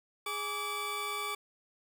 20% pulse tone pair together, 415.3 / 1155.8 Hz, G#4 / D6, 0 / -28 cents, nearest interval octave + tritone, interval 1772 cents, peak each -36 / -30 dBFS, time 0.26-1.35 s, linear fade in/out 5 ms, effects none

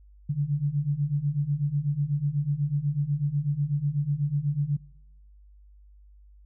sine beating tone pair, 140 / 148.1 Hz, C#3 / D3, +18 / +15 cents, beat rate 8.1 Hz, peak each -28 / -26 dBFS, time 0.29-4.77 s, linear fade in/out 10 ms, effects noise-tail reverb RT60 0.8 s tail -21 dB re dry + added 50 Hz sine -50 dBFS peak until 6.45 s

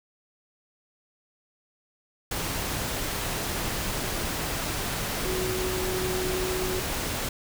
sine tone in noise, 370 Hz, F#4, in tune, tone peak -29 dBFS, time 5.25-6.8 s, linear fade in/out 5 ms, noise pink, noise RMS -30 dBFS, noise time 2.31-7.29 s, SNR -2 dB, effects none

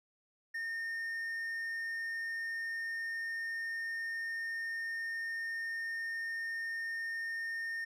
triangle tone, 1827 Hz, A#6, 35 cents flat, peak -34 dBFS, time 0.54-7.85 s, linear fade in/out 10 ms, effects none

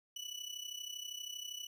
30% pulse tone with amplitude modulation, 2960 Hz, F#7, in tune, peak -36 dBFS, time 0.16-1.67 s, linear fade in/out 5 ms, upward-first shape sine, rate 32.6 Hz, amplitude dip 75%, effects resampled to 32000 Hz

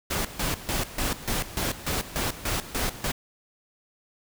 pink noise with tremolo, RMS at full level -27 dBFS, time 0.1-3.12 s, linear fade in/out 10 ms, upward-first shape square, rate 3.4 Hz, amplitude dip 80%, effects none

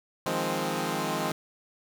10% pulse chord, F minor seventh, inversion third, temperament equal, 155.56 / 174.61 / 207.7 / 261.6 Hz, Eb3 / F3 / Ab3 / C4, 0 / 0 / 0 / 0 cents, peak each -25 dBFS, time 0.26-1.32 s, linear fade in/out 2 ms, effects none

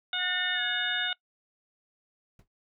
harmonic tone, 728 Hz, F#5, 28 cents flat, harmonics 1 / 2 / 3 / 4 / 5, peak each -40 / -33 / -39 / -35 / -31 dBFS, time 0.13-1.13 s, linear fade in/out 2 ms
sine tone with pitch glide, 1806 to 1685.1 Hz, A6 to G#6, +45 to +25 cents, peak -32 dBFS, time 0.18-1.09 s, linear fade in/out 50 ms, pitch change -120 cents, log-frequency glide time 0.54-0.62 s
brown noise with exponential decay, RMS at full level -48 dBFS, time 2.39-2.48 s, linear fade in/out 2 ms, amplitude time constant 18 ms
effects noise-tail reverb RT60 0.1 s tail -22 dB re dry

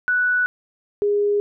sine tone pair in turn, 1480 / 410.5 Hz, F#6 / G#4, 0 / -20 cents, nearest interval octave + minor seventh, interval 2220 cents, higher first, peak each -16 dBFS, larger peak neither, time 0.08-0.46 / 1.02-1.4 s, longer neither, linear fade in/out 0 ms, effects none

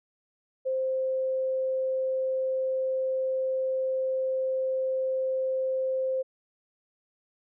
sine tone, 523.3 Hz, C5, in tune, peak -25 dBFS, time 0.65-6.23 s, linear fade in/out 20 ms, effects none

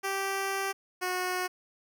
10% pulse tone pair in turn, 390 / 365.1 Hz, G4 / F#4, -9 / -23 cents, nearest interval minor second, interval 114 cents, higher first, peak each -21 dBFS, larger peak neither, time 0.03-0.73 / 1.01-1.48 s, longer first, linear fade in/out 20 ms, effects none

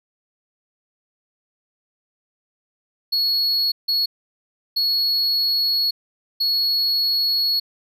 triangle tone bursts at uneven times, 4352 Hz, C#8, 33 cents flat, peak -16 dBFS, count 4, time 3.12-3.72 / 3.88-4.06 / 4.76-5.91 / 6.4-7.6 s, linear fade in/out 10 ms, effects none

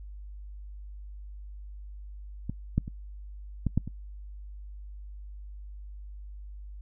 clicks, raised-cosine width 5 ms, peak -19 / -11 / -25 / -14 / -11 / -23 dBFS, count 6, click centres 2.496 / 2.78 / 2.879 / 3.667 / 3.776 / 3.876 s, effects noise-tail reverb RT60 0.1 s tail -24 dB re dry + added 50 Hz sine -40 dBFS peak until 6.81 s

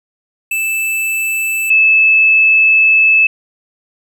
square / sine tone pair in turn, 2637 / 2613 Hz, E7 / E7, 0 / -16 cents, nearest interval unison, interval 16 cents, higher first, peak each -15 / -6 dBFS, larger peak second, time 0.51-1.7 / 1.7-3.27 s, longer second, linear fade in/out 5 ms, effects none

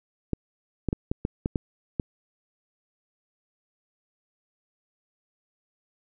clicks, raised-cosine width 3 ms, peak -12 dBFS, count 8, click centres 0.333 / 0.887 / 0.929 / 1.115 / 1.251 / 1.459 / 1.558 / 1.998 s, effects none

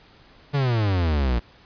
45% pulse exponential sweep, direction down, 146.83 to 56.8 Hz, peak -19 dBFS, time 0.53-1.4 s, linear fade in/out 20 ms, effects pink hiss -52 dBFS RMS until 1.65 s + resampled to 11025 Hz

